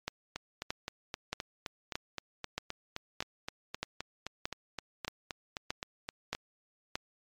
two click trains, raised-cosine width 0.2 ms, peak -16 / -19 dBFS, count 12 / 24, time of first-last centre 0.08-6.955 / 0.36-6.35 s, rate 1.6 / 3.84 Hz, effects MP3 96 kbps

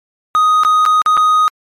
triangle tone with dropouts, 1248 Hz, D#6, 5 cents sharp, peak -6 dBFS, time 0.35-1.48 s, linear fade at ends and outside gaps 0 ms, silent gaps 0.635-0.649 / 0.853-0.861 / 1.018-1.061 / 1.169-1.175 s, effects MP3 64 kbps

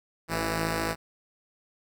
5% pulse tone pair together, 54.05 / 164.81 Hz, A1 / E3, -30 / 0 cents, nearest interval octave + perfect fifth, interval 1930 cents, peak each -20 / -17 dBFS, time 0.28-0.96 s, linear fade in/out 50 ms, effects none

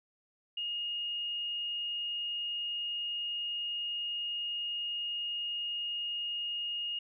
sine tone, 2855 Hz, F7, 37 cents sharp, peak -33 dBFS, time 0.57-6.99 s, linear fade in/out 5 ms, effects none

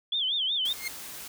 sine tone with vibrato, 3322 Hz, G#7, in tune, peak -25 dBFS, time 0.12-0.73 s, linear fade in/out 5 ms, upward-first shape sine, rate 5.4 Hz, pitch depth 170 cents each way
white noise, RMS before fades -41 dBFS, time 0.65-1.28 s, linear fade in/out 5 ms
sawtooth tone with exponential growth, 2129 Hz, C7, 30 cents sharp, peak -24 dBFS, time 0.71-0.88 s, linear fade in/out 5 ms, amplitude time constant 36 ms
effects none

